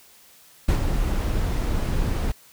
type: noise with ADSR envelope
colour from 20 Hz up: brown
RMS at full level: -17 dBFS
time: 0.68-2.32 s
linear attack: 10 ms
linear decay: 100 ms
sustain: -6 dB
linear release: 4 ms
effects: white hiss -52 dBFS RMS until 2.52 s